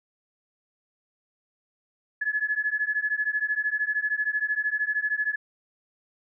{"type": "beating tone pair", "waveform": "sine", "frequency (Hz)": [1701, 1714], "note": ["G#6", "A6"], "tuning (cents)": [41, -46], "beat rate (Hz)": 13, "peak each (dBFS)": -27, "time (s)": [2.21, 5.36], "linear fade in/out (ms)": 10, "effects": []}